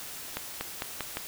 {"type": "accelerating click train", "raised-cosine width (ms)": 0.3, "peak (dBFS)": -15, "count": 5, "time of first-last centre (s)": [0.37, 1.171], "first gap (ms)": 240, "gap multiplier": 0.88, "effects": ["white hiss -41 dBFS RMS until 1.27 s"]}